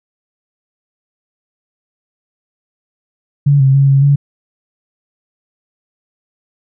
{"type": "tone with pitch steps", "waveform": "sine", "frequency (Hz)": [142.4, 134.4, 138.2, 137.1, 141.8], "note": ["C#3", "C3", "C#3", "C#3", "C#3"], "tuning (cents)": [47, 47, -5, -19, 40], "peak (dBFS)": -6, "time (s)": [3.46, 4.16], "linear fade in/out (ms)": 10, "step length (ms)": 140, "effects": []}